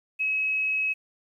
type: tone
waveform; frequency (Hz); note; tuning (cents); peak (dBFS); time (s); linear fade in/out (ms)
sine; 2562; E7; -50; -23; 0.19-0.94; 20
effects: 10-bit